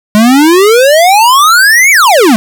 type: exponential two-way sweep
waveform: square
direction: up then down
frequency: 206.2 to 2312 to 206.2 Hz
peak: -3 dBFS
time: 0.15-2.36 s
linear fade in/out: 0 ms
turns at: 1.91 s
effects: none